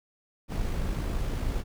brown noise with amplitude modulation, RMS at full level -28 dBFS, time 0.48-1.64 s, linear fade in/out 50 ms, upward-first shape sine, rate 53.9 Hz, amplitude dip 30%, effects none

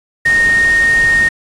sine tone in noise, 1851 Hz, A#6, 13 cents flat, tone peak -8 dBFS, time 0.25-1.29 s, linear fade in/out 10 ms, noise pink, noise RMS -24 dBFS, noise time 0.25-1.29 s, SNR +13 dB, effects resampled to 24000 Hz

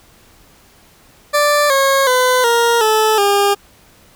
20% pulse tone with pitch steps, 587.3 / 544.8 / 505.4 / 468.8 / 434.9 / 403.5 Hz, D5 / C#5 / B4 / A#4 / A4 / G#4, 0 / -30 / +40 / +10 / -20 / -50 cents, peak -6 dBFS, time 1.33-3.55 s, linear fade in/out 20 ms, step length 370 ms, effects pink hiss -48 dBFS RMS until 4.15 s

